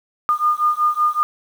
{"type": "beating tone pair", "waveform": "sine", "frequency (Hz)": [1213, 1218.3], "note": ["D#6", "D#6"], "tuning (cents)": [-44, -37], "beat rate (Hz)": 5.3, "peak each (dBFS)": -18, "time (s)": [0.29, 1.23], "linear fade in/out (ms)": 0, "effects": ["7-bit"]}